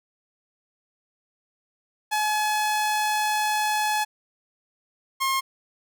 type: tone pair in turn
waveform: sawtooth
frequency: 850 / 1070.9 Hz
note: G#5 / C6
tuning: +40 / +40 cents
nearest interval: major third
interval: 400 cents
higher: second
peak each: -18 dBFS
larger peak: neither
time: 2.11-4.05 / 5.2-5.41 s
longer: first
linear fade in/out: 20 ms
effects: none